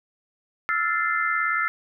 sine chord, F major seventh, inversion third, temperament equal with one note detuned, 1318.5 / 1396.9 / 1760 / 2079 Hz, E6 / F6 / A6 / C7, 0 / 0 / 0 / -12 cents, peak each -26 / -27 / -27 / -27 dBFS, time 0.69-1.68 s, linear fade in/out 0 ms, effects none

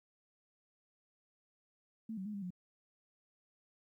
sine tone with pitch steps, 222.3 / 189.4 / 210.8 / 200.1 / 180.2 Hz, A3 / F#3 / G#3 / G3 / F#3, +18 / +41 / +26 / +36 / -45 cents, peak -39 dBFS, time 2.09-2.505 s, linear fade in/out 5 ms, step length 83 ms, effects 13-bit

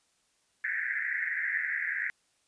pink band-pass noise, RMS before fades -32 dBFS, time 0.64-2.1 s, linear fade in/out 0 ms, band 1600 to 2100 Hz, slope 96 dB/octave, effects white hiss -71 dBFS RMS until 2.47 s + resampled to 22050 Hz

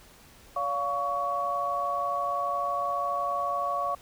sine tone cluster, 570 / 704 / 1122 Hz, C#5 / F5 / C#6, +48 / +14 / +21 cents, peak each -34 / -32 / -28 dBFS, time 0.56-3.95 s, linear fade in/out 5 ms, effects pink hiss -54 dBFS RMS until 4.01 s

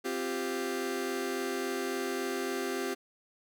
sawtooth chord, C suspended fourth, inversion none, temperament just, 261.6 / 348.8 / 392.4 Hz, C4 / F4 / G4, 0 / -2 / +2 cents, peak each -33 / -33 / -30 dBFS, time 0.04-2.95 s, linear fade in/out 20 ms, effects none

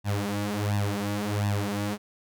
sawtooth tone with flanger, 102.6 Hz, G#2, 21 cents flat, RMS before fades -28 dBFS, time 0.04-1.98 s, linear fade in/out 50 ms, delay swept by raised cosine 1.1 to 6.3 ms, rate 1.4 Hz, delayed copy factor +0.95, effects none

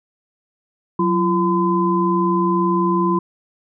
sine tone cluster, 183.8 / 341.7 / 1018 Hz, F#3 / F4 / C6, -11 / -38 / -48 cents, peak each -19 dBFS, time 0.99-3.19 s, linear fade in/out 5 ms, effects none

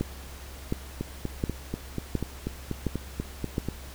two click trains, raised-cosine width 3 ms, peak -16 / -13 dBFS, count 12 / 6, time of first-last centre 1.01-3.686 / 0.01-3.581 s, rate 4.11 / 1.4 Hz, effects added 67 Hz sine -42 dBFS peak until 3.94 s + pink hiss -46 dBFS RMS until 3.94 s

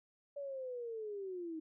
sine linear sweep, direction down, 575 to 311.1 Hz, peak -40 dBFS, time 0.36-1.6 s, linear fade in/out 10 ms, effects none

